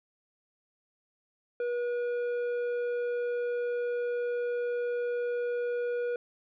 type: tone with tanh clipping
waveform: triangle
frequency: 483 Hz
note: B4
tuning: 39 cents flat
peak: -30 dBFS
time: 1.6-6.16 s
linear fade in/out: 2 ms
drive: 12 dB
effects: none